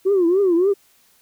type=tone with vibrato; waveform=sine; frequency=367.3 Hz; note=F#4; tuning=13 cents flat; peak=-12 dBFS; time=0.05-0.74 s; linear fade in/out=20 ms; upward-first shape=triangle; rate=3.5 Hz; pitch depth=200 cents each way; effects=tanh soft clip ceiling -10 dBFS + white hiss -57 dBFS RMS until 1.21 s